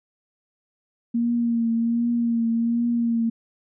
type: tone with vibrato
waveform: sine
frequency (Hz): 233.1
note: A#3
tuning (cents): 0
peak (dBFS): -19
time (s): 1.14-3.3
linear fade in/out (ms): 10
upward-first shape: triangle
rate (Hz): 1.3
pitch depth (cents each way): 36
effects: none